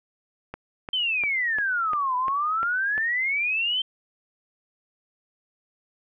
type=click train; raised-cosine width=0.5 ms; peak=-19 dBFS; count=8; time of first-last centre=0.54-2.979 s; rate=2.87 Hz
type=exponential two-way sweep; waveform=sine; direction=down then up; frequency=3136 to 987.8 to 3136 Hz; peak=-22 dBFS; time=0.93-3.82 s; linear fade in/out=5 ms; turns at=2.16 s
effects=none